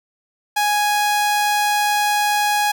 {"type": "tone", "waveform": "sawtooth", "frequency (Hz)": 830.6, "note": "G#5", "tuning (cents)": 0, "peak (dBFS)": -12, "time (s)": [0.56, 2.72], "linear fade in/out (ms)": 10, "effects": []}